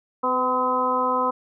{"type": "harmonic tone with a mistuned harmonic", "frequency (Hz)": 254.8, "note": "C4", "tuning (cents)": -46, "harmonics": [1, 2, 3, 4, 5], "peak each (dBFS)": [-30, -26, -31, -22, -26], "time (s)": [0.23, 1.31], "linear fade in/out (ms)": 10, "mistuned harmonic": 2, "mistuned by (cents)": -19, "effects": []}